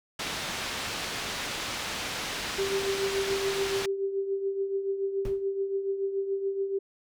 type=low-pass noise; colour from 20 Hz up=white; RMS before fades=-34 dBFS; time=0.19-3.86 s; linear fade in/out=5 ms; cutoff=4300 Hz; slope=12 dB/octave
type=tone with tremolo; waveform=sine; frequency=392 Hz; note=G4; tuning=in tune; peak=-24 dBFS; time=2.58-6.79 s; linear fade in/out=10 ms; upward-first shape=triangle; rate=7 Hz; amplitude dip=65%
type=noise with exponential decay; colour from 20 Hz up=brown; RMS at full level=-32 dBFS; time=5.25-5.45 s; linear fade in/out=1 ms; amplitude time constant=42 ms
effects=none